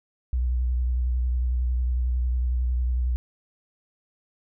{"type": "tone with vibrato", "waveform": "sine", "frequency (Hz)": 61.74, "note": "B1", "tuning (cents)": 0, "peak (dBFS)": -21, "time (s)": [0.33, 3.16], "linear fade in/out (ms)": 0, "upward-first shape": "sine", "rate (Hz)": 11, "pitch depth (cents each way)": 39, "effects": []}